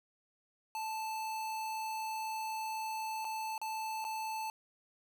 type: tone with dropouts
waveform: square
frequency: 878 Hz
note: A5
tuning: 4 cents flat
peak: -37 dBFS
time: 0.75-4.5 s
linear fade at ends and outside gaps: 1 ms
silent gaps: 3.246-3.25 / 3.579-3.615 / 4.043-4.049 s
effects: 11-bit